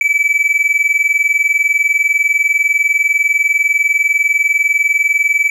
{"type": "tone pair together", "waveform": "triangle", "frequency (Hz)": [2291, 2311], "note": ["D7", "D7"], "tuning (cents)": [-44, -28], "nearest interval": "unison", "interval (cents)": 16, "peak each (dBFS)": -12, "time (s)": [0.01, 5.5], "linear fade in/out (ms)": 2, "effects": []}